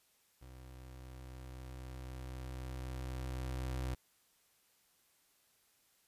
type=tone with level ramp; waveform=30% pulse; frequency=63.9 Hz; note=C2; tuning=40 cents flat; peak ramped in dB=-49 to -33 dBFS; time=0.41-3.95 s; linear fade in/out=10 ms; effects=white hiss -72 dBFS RMS until 6.07 s + resampled to 32000 Hz